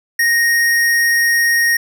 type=tone; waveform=square; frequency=1864.7 Hz; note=A#6; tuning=in tune; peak=-12 dBFS; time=0.19-1.77 s; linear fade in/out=5 ms; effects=none